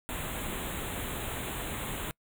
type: band-stop noise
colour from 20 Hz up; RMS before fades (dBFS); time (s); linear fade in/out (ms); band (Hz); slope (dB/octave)
pink; -36; 0.09-2.11; 0; 3900 to 6900; 96
effects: noise-tail reverb RT60 0.1 s tail -26 dB re dry